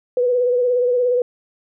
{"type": "tone with vibrato", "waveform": "sine", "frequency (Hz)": 493.3, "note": "B4", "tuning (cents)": -2, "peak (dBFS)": -14, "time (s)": [0.17, 1.22], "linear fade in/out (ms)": 2, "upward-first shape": "sine", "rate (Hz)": 17, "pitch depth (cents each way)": 39, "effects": []}